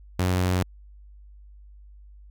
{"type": "tone", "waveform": "sawtooth", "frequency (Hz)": 91.3, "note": "F#2", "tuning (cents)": -23, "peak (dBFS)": -17, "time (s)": [0.19, 0.63], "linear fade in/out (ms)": 5, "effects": ["added 50 Hz sine -45 dBFS peak until 2.3 s"]}